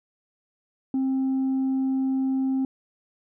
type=tone with tanh clipping; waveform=sine; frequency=265 Hz; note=C4; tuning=22 cents sharp; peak=-22 dBFS; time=0.94-2.65 s; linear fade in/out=2 ms; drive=1 dB; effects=none